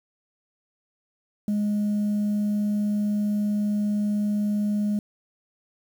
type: tone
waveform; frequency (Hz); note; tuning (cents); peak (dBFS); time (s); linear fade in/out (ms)
sine; 207.7; G#3; 0; -19; 1.48-4.99; 2
effects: tanh soft clip ceiling -20 dBFS + 8-bit